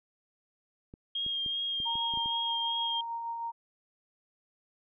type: clicks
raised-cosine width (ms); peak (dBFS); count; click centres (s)
3; -33; 8; 0.939 / 1.264 / 1.462 / 1.802 / 1.955 / 2.138 / 2.174 / 2.259
type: tone with vibrato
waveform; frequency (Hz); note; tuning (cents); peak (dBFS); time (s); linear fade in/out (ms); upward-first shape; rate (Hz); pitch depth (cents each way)
sine; 3235; G#7; -46; -30; 1.15-3.01; 5; sine; 2.6; 18
type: tone with tremolo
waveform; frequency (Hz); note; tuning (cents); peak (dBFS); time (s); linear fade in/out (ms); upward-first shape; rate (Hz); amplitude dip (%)
sine; 928; A#5; -8; -32; 1.85-3.52; 20; sine; 6.4; 30
effects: none